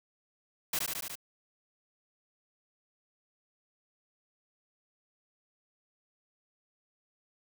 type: noise with echo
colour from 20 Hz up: white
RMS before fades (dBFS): -31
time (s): 0.73-0.79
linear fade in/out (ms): 5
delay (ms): 73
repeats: 5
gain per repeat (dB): -2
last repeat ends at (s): 1.155
effects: none